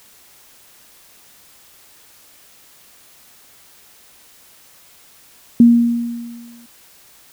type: tone with exponential decay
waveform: sine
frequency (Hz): 235.8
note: A#3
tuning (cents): +20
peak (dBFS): -3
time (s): 5.6-6.66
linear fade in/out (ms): 2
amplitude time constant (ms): 230
effects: white hiss -48 dBFS RMS until 7.32 s